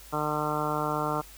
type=harmonic tone; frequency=150.9 Hz; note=D3; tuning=47 cents sharp; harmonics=1 / 2 / 3 / 4 / 5 / 6 / 7 / 8 / 9; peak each=-35 / -35 / -35 / -35 / -35 / -35 / -35 / -35 / -35 dBFS; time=0.12-1.22 s; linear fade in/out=20 ms; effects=added 50 Hz sine -50 dBFS peak until 1.37 s + white hiss -50 dBFS RMS until 1.37 s